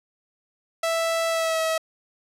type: tone with pitch glide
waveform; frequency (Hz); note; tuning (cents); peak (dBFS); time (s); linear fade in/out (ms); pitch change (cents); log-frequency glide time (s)
sawtooth; 659.3 to 644.6; E5 to E5; 0 to -39; -18; 0.83-1.78; 5; -39; 1.29-1.6
effects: low-pass 12000 Hz 12 dB/octave